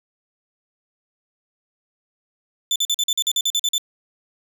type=tone bursts; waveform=30% pulse; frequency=3520 Hz; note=A7; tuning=in tune; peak=-15 dBFS; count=12; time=2.71-3.781 s; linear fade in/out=2 ms; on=48 ms; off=45 ms; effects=none